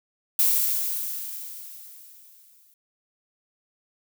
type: noise with exponential decay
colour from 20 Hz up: violet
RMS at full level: -19 dBFS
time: 0.39-2.74 s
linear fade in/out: 2 ms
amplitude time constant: 510 ms
effects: none